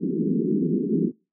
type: band-pass noise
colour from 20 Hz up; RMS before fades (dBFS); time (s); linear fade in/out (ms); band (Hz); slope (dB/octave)
pink; -23; 0-1.12; 50; 160 to 420; 96
effects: noise-tail reverb RT60 0.3 s tail -25 dB re dry